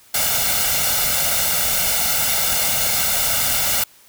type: noise with comb filter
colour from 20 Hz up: white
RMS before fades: -19 dBFS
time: 0.14-3.84 s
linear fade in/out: 5 ms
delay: 1.4 ms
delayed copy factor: +0.75
effects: white hiss -50 dBFS RMS until 4.08 s